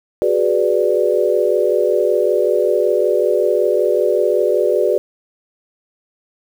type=chord; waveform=sine; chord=G# half-diminished seventh; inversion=third; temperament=equal; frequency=370 / 415.3 / 493.9 / 587.3 Hz; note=F#4 / G#4 / B4 / D5; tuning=0 / 0 / 0 / 0 cents; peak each=-18 dBFS; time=0.22-4.98 s; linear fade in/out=0 ms; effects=7-bit